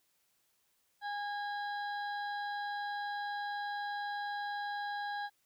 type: harmonic tone with a mistuned harmonic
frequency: 820 Hz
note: G#5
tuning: 22 cents flat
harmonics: 1 / 2 / 4 / 5 / 6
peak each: -37 / -41 / -55 / -50 / -60 dBFS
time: 1.01-5.3 s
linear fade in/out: 50 ms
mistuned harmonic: 5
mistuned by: -41 cents
effects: white hiss -75 dBFS RMS until 5.45 s